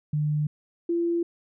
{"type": "tone pair in turn", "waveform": "sine", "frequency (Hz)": [150, 340.7], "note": ["D3", "F4"], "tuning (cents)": [37, -43], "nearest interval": "octave + major second", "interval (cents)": 1420, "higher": "second", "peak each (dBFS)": -22, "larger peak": "neither", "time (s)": [[0.13, 0.47], [0.89, 1.23]], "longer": "neither", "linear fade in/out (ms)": 5, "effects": []}